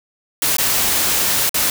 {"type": "noise with dropouts", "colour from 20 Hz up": "white", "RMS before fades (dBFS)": -17, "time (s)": [0.42, 1.7], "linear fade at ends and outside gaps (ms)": 2, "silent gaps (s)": [[0.568, 0.583], [1.494, 1.543]], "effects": []}